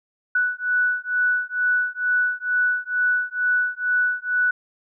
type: beating tone pair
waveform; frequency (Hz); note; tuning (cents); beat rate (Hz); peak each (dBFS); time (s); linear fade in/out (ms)
sine; 1480 / 1482.2; F#6 / F#6; 0 / +3; 2.2; -22; 0.35-4.51; 5
effects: none